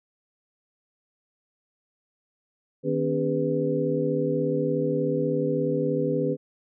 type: tone cluster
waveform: sine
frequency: 154.2 / 248.1 / 284.7 / 405 / 497.3 Hz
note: D#3 / B3 / C#4 / G#4 / B4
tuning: -15 / +8 / +46 / -43 / +12 cents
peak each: -29 / -31 / -29 / -28 / -27 dBFS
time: 2.83-6.37 s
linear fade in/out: 50 ms
effects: none